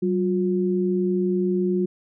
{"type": "tone pair together", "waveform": "sine", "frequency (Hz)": [189.7, 358.1], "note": ["F#3", "F4"], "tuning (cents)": [43, 43], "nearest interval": "major seventh", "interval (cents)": 1100, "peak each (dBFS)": [-22, -22], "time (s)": [0.02, 1.86], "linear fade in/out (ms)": 10, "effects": []}